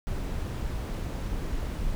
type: noise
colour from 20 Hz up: brown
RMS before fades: -31 dBFS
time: 0.07-1.95 s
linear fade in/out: 0 ms
effects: none